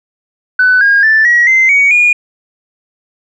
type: tone with pitch steps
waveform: sine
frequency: 1500 / 1626.3 / 1763.3 / 1911.8 / 2073 / 2247 / 2437 Hz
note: F#6 / G#6 / A6 / A#6 / C7 / C#7 / D#7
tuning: +23 / -37 / +3 / +43 / -17 / +23 / -37 cents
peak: -4 dBFS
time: 0.59-2.13 s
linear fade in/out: 5 ms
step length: 220 ms
effects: tanh soft clip ceiling -1 dBFS